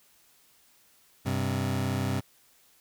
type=tone pair together; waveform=25% pulse; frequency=97.41 / 130.1 Hz; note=G2 / C3; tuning=-10 / -9 cents; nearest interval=perfect fourth; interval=501 cents; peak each=-26 dBFS; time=1.25-2.21 s; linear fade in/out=20 ms; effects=white hiss -62 dBFS RMS until 2.8 s